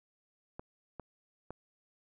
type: clicks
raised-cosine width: 1 ms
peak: -28 dBFS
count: 3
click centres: 0.595 / 0.997 / 1.506 s
effects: none